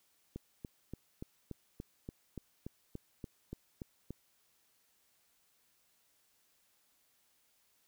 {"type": "click train", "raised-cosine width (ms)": 3, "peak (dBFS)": -29, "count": 14, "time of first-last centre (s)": [0.36, 4.106], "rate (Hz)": 3.47, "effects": ["white hiss -73 dBFS RMS until 7.87 s"]}